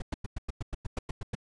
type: noise bursts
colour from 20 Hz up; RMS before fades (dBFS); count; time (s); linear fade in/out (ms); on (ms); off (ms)
brown; -32; 12; 0-1.352; 5; 21; 100
effects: resampled to 22050 Hz